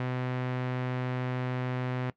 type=tone with low-pass filter; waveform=sawtooth; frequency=126.6 Hz; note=B2; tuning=43 cents sharp; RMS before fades=-32 dBFS; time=0-2.1 s; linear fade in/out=2 ms; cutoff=2300 Hz; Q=1.1; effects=noise-tail reverb RT60 0.1 s tail -18 dB re dry